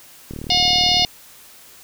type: click train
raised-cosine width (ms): 3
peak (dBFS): -18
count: 29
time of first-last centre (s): 0.31-1.049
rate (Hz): 37.9
type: harmonic tone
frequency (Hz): 719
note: F#5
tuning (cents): -50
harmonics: 1 / 3 / 4 / 5 / 6 / 7 / 8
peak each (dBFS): -22 / -27 / -21 / -20 / -20 / -20 / -30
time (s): 0.5-1.05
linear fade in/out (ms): 2
effects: white hiss -45 dBFS RMS until 1.83 s